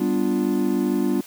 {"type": "chord", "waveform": "triangle", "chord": "G dominant seventh", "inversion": "none", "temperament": "equal", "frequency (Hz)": [196, 246.9, 293.7, 349.2], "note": ["G3", "B3", "D4", "F4"], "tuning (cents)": [0, 0, 0, 0], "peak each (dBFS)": [-23, -22, -22, -23], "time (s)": [0, 1.21], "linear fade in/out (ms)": 5, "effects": ["white hiss -44 dBFS RMS until 1.26 s", "high-pass 100 Hz 12 dB/octave"]}